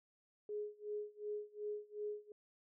sine tone with tremolo, 418.5 Hz, G#4, 13 cents sharp, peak -38 dBFS, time 0.49-2.32 s, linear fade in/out 2 ms, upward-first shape sine, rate 2.7 Hz, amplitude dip 95%, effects none

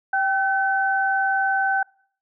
sine tone pair together, 780 / 1523.5 Hz, G5 / G6, -9 / -50 cents, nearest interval octave, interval 1159 cents, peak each -21 dBFS, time 0.13-1.83 s, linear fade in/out 5 ms, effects noise-tail reverb RT60 0.6 s tail -26 dB re dry

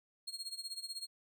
35% pulse tone with tremolo, 4259 Hz, C8, 30 cents sharp, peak -37 dBFS, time 0.27-1.07 s, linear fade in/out 10 ms, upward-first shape sine, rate 16 Hz, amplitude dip 85%, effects none

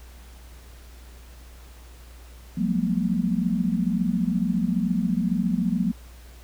sine tone cluster, 176.1 / 190.6 / 217.5 / 239.7 Hz, F3 / G3 / A3 / A#3, +15 / -48 / -20 / +48 cents, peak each -26 / -26 / -27 / -27 dBFS, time 2.57-5.92 s, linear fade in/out 10 ms, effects added 60 Hz sine -43 dBFS peak until 6.43 s + pink hiss -52 dBFS RMS until 6.43 s

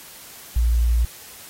sine tone, 58.27 Hz, A#1, in tune, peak -15 dBFS, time 0.56-1.05 s, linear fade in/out 5 ms, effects white hiss -42 dBFS RMS until 1.49 s + AAC 48 kbps

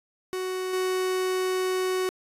45% pulse tone with level steps, 371.5 Hz, F#4, 7 cents sharp, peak -28 / -24 dBFS, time 0.33-2.09 s, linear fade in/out 0 ms, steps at 0.73 s, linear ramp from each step 5 ms, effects resampled to 32000 Hz

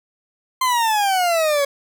40% pulse exponential sweep, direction down, 1049 to 554.4 Hz, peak -15 dBFS, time 0.61-1.65 s, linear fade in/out 5 ms, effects none

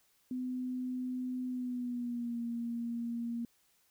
sine tone with pitch glide, 253 to 234.7 Hz, B3 to A#3, +42 to +12 cents, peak -34 dBFS, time 0.31-3.45 s, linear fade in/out 2 ms, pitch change -130 cents, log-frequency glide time 1.47-2.4 s, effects white hiss -71 dBFS RMS until 3.9 s

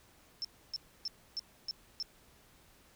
sine tone bursts, 5340 Hz, E8, 22 cents sharp, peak -34 dBFS, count 6, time 0.42-2.026 s, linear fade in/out 0 ms, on 26 ms, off 290 ms, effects pink hiss -63 dBFS RMS until 2.95 s

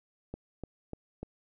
click train, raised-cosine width 2 ms, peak -25 dBFS, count 4, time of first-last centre 0.34-1.23 s, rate 3.37 Hz, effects none

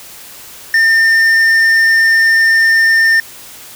sine tone with tanh clipping, 1807 Hz, A6, 46 cents sharp, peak -8 dBFS, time 0.74-3.2 s, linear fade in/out 2 ms, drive 7 dB, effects white hiss -34 dBFS RMS until 3.75 s

